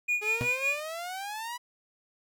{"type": "tone with tremolo", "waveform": "triangle", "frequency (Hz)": 2445, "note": "D#7", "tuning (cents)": -31, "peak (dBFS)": -22, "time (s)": [0.08, 0.8], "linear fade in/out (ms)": 10, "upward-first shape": "sine", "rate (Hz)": 5.4, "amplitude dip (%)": 80}
{"type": "exponential sweep", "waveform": "sawtooth", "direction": "up", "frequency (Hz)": [415.3, 991], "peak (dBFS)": -31, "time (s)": [0.21, 1.58], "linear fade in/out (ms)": 20}
{"type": "tone with exponential decay", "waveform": "30% pulse", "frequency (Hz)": 123.47, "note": "B2", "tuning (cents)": 0, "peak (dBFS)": -23, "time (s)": [0.41, 0.53], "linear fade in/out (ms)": 0, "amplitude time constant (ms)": 25}
{"effects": []}